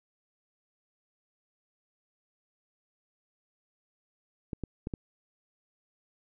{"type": "clicks", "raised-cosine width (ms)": 3, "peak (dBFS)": -21, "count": 4, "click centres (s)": [4.532, 4.637, 4.871, 4.938], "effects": []}